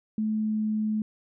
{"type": "tone with pitch glide", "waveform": "sine", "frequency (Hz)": [216.3, 215.1], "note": ["A3", "A3"], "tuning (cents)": [-29, -39], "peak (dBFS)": -24, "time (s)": [0.18, 1.02], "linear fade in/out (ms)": 2, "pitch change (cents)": -10, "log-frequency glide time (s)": [0.33, 0.66], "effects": []}